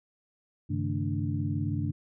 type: tone cluster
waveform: sine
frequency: 98.8 / 136.8 / 155 / 222.2 / 293.8 Hz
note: G2 / C#3 / D#3 / A3 / D4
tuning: +14 / -23 / -6 / +17 / +1 cents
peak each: -31 / -33 / -35 / -37 / -35 dBFS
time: 0.69-1.92 s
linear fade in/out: 20 ms
effects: none